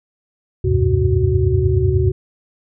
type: tone cluster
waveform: sine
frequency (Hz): 74.2 / 90.9 / 100.7 / 127 / 372.3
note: D2 / F#2 / G2 / B2 / F#4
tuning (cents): +18 / -30 / +47 / +49 / +11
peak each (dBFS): -19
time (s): 0.64-2.12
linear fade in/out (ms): 10
effects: none